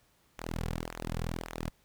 sawtooth tone with flanger, 41.19 Hz, E1, 1 cent flat, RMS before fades -37 dBFS, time 0.38-1.7 s, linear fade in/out 10 ms, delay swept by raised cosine 0.21 to 3.31 ms, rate 1.8 Hz, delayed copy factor -0.85, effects pink hiss -68 dBFS RMS until 1.84 s

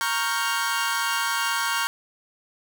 sawtooth chord, G half-diminished seventh, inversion first, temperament equal, 932.3 / 1108.7 / 1396.9 / 1568 Hz, Bb5 / Db6 / F6 / G6, 0 / 0 / 0 / 0 cents, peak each -25 dBFS, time 0.01-1.87 s, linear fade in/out 0 ms, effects none

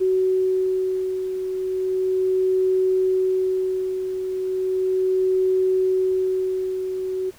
sine beating tone pair, 374.3 / 374.66 Hz, F#4 / F#4, +20 / +22 cents, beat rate 0.36 Hz, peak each -19 / -27 dBFS, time 0-7.31 s, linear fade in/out 20 ms, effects pink hiss -50 dBFS RMS until 7.38 s

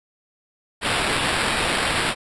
violet noise with sample-and-hold, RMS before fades -22 dBFS, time 0.81-2.15 s, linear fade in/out 50 ms, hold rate 6300 Hz, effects resampled to 24000 Hz

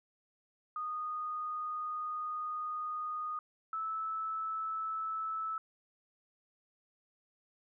sine tone pair in turn, 1235 / 1308.4 Hz, D#6 / E6, -13 / -13 cents, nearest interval minor second, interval 100 cents, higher second, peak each -35 / -34 dBFS, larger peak second, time 0.76-3.39 / 3.73-5.58 s, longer first, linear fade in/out 2 ms, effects none

